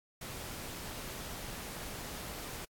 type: noise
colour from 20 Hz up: pink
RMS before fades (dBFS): -43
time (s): 0.21-2.65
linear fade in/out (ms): 5
effects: AAC 64 kbps